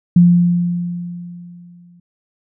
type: tone with exponential decay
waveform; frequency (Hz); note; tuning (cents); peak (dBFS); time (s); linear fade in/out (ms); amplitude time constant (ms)
sine; 174.61; F3; 0; -4; 0.16-2; 5; 400
effects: none